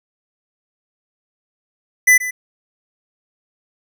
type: tone with echo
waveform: square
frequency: 2000 Hz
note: B6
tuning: 21 cents sharp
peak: -8 dBFS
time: 2.07-2.18 s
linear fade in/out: 10 ms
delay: 130 ms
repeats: 1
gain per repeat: -14 dB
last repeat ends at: 2.31 s
effects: none